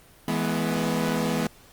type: chord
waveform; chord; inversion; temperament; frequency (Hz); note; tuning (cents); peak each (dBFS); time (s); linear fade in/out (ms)
sawtooth; E major; none; equal with one note detuned; 164.81 / 211.2 / 246.9; E3 / G#3 / B3; 0 / +29 / 0; -24; 0.28-1.47; 2
effects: pink hiss -53 dBFS RMS until 1.72 s + Opus 32 kbps